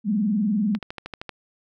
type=tone with vibrato; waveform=sine; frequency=207.7 Hz; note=G#3; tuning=in tune; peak=-19 dBFS; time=0.04-0.79 s; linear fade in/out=50 ms; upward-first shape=triangle; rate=20 Hz; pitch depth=210 cents each way
type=click train; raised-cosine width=0.3 ms; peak=-17 dBFS; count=8; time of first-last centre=0.75-1.293 s; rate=12.9 Hz
effects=none